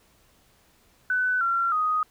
sine tone with pitch steps, 1501 / 1368.5 / 1247.7 Hz, F#6 / F6 / D#6, +24 / -36 / +4 cents, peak -21 dBFS, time 1.1-2.03 s, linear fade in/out 2 ms, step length 310 ms, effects pink hiss -61 dBFS RMS until 2.1 s

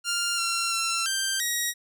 10% pulse tone with pitch steps, 1397 / 1367 / 1351 / 1572 / 1898 Hz, F6 / F6 / E6 / G6 / A#6, 0 / -37 / +42 / +4 / +31 cents, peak -16 dBFS, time 0.04-1.74 s, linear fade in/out 50 ms, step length 340 ms, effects none

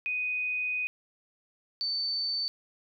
sine tone pair in turn, 2493 / 4538 Hz, D#7 / C#8, +3 / +40 cents, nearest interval minor seventh, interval 1037 cents, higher second, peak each -28 dBFS, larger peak neither, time 0.06-0.87 / 1.81-2.48 s, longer first, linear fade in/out 0 ms, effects none

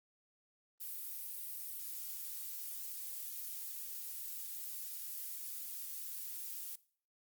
violet noise, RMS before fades -44 dBFS, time 0.8-6.76 s, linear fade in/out 10 ms, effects noise-tail reverb RT60 0.5 s tail -20 dB re dry + Opus 32 kbps

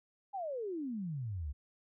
sine exponential sweep, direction down, 829 to 65.41 Hz, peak -36 dBFS, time 0.33-1.53 s, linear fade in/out 20 ms, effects none

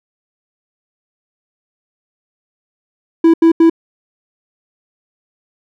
triangle tone bursts, 329.6 Hz, E4, in tune, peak -3 dBFS, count 3, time 3.24-3.698 s, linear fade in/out 5 ms, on 98 ms, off 82 ms, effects none

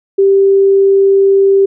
sine tone, 392 Hz, G4, in tune, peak -5 dBFS, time 0.18-1.66 s, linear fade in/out 10 ms, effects none

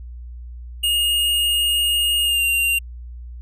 square tone with pitch glide, 2851 to 2776 Hz, F7 to F7, +35 to -11 cents, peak -17 dBFS, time 0.83-2.79 s, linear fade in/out 10 ms, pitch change -46 cents, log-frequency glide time 2.24-2.43 s, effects added 60 Hz sine -32 dBFS peak until 3.41 s

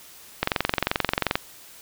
click train, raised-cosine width 0.3 ms, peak -4 dBFS, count 22, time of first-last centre 0.43-1.355 s, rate 22.7 Hz, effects white hiss -47 dBFS RMS until 1.81 s

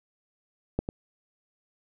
clicks, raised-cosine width 2 ms, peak -12 / -18 dBFS, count 2, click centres 0.79 / 0.889 s, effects none

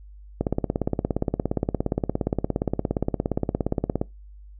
click train, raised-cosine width 2 ms, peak -9 dBFS, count 63, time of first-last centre 0.41-4.015 s, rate 17.2 Hz, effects noise-tail reverb RT60 0.2 s tail -23 dB re dry + added 50 Hz sine -42 dBFS peak until 4.59 s

